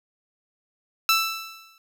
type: tone with exponential decay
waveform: 15% pulse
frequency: 1326 Hz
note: E6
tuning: 10 cents sharp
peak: -9 dBFS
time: 1.09-1.78 s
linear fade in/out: 1 ms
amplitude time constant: 150 ms
effects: none